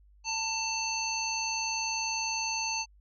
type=harmonic tone; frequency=890 Hz; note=A5; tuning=20 cents sharp; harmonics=1 / 3 / 5 / 7; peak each=-35 / -35 / -35 / -35 dBFS; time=0.24-2.86 s; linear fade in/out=50 ms; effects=added 50 Hz sine -56 dBFS peak until 3 s